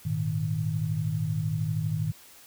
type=chord; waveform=sine; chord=Ab suspended second; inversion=none; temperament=equal; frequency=103.83 / 116.54 / 155.56 Hz; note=Ab2 / Bb2 / Eb3; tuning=0 / 0 / 0 cents; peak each=-31 / -32 / -28 dBFS; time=0.05-2.12 s; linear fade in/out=10 ms; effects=white hiss -52 dBFS RMS until 2.46 s